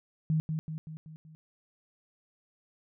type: tone with echo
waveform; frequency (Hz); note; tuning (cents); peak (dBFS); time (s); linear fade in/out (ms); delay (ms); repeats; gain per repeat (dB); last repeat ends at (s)
sine; 157.3; D#3; +19; -24; 0.3-0.4; 0; 190; 5; -5; 1.35
effects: none